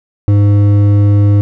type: tone with hard clipping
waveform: triangle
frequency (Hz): 102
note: G#2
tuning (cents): -31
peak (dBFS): -7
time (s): 0.28-1.41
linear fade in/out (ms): 0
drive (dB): 12
effects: none